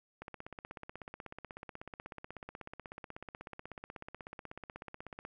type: click train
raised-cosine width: 0.5 ms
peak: -29 dBFS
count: 83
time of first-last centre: 0.22-5.251 s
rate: 16.3 Hz
effects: none